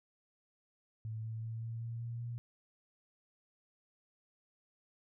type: tone with pitch steps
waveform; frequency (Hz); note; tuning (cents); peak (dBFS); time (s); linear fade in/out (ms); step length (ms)
sine; 110.4 / 111.75 / 113.11 / 114.49 / 115.89 / 117.3 / 118.73; A2 / A2 / A2 / A#2 / A#2 / A#2 / A#2; +6 / +27 / +48 / -31 / -10 / +11 / +32; -38; 1.05-2.38; 0; 190
effects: none